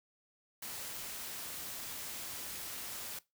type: noise with amplitude modulation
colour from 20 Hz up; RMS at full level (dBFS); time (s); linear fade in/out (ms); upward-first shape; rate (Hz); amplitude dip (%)
white; -42; 0.62-3.19; 5; sine; 221; 25
effects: noise-tail reverb RT60 0.2 s tail -19 dB re dry